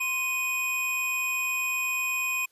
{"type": "tone pair together", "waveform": "square", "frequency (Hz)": [1046.5, 2487], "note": ["C6", "D#7"], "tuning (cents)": [0, -1], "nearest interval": "octave + minor third", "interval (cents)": 1499, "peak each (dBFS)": [-37, -27], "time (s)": [0, 2.46], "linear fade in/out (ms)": 10, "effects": ["white hiss -67 dBFS RMS until 2.51 s", "resampled to 32000 Hz"]}